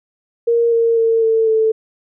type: tone with pitch steps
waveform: sine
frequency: 467.3 / 460.6 / 454 / 447.5 / 441.1 Hz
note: A#4 / A#4 / A#4 / A4 / A4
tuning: +4 / -21 / -46 / +29 / +4 cents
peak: -11 dBFS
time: 0.47-1.72 s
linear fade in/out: 10 ms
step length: 250 ms
effects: none